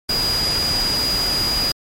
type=tone in noise; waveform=sine; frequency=4891 Hz; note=D#8; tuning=31 cents flat; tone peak=-18 dBFS; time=0.09-1.72 s; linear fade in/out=5 ms; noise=pink; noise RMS=-25 dBFS; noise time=0.09-1.72 s; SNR=+4 dB; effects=MP3 64 kbps